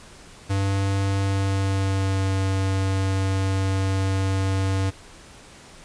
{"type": "tone with pitch glide", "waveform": "square", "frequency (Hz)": [98, 96.15], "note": ["G2", "G2"], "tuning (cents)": [0, -33], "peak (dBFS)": -21, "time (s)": [0.49, 4.91], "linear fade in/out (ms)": 20, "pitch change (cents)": -33, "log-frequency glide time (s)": [1.18, 2.31], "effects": ["pink hiss -46 dBFS RMS until 5.84 s", "resampled to 22050 Hz"]}